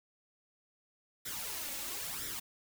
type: noise with flanger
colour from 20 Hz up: white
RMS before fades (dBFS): -40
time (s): 1.25-2.4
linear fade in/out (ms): 10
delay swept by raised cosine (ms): 0.54 to 3.64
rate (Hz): 1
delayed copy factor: +0.65
effects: none